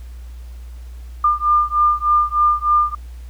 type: beating tone pair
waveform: sine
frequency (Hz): 1200 / 1203.3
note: D6 / D6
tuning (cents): +37 / +42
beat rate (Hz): 3.3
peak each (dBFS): -16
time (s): 1.24-2.95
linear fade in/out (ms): 5
effects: added 60 Hz sine -31 dBFS peak until 3.29 s + pink hiss -52 dBFS RMS until 3.29 s